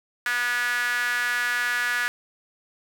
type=tone with high-pass filter; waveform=sawtooth; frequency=243.2 Hz; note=B3; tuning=26 cents flat; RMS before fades=-25 dBFS; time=0.26-2.08 s; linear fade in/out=0 ms; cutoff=1600 Hz; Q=6.6; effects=none